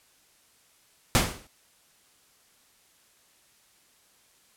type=noise with exponential decay; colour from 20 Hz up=pink; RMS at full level=-17 dBFS; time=1.15-1.47 s; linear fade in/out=0 ms; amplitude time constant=68 ms; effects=white hiss -62 dBFS RMS until 4.56 s + low-pass 12000 Hz 12 dB/octave